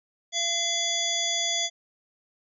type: harmonic tone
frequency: 682 Hz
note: F5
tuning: 41 cents flat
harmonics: 1 / 3 / 5 / 7 / 9 / 10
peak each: -35 / -34 / -27 / -35 / -32 / -32 dBFS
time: 0.32-1.7 s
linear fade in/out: 50 ms
effects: none